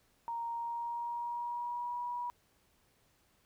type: tone with pitch glide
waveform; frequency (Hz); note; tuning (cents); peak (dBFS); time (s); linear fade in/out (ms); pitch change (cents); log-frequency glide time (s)
sine; 932.3 to 968; A#5 to B5; 0 to -35; -35; 0.28-2.3; 0; +65; 0.49-2
effects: pink hiss -71 dBFS RMS until 3.45 s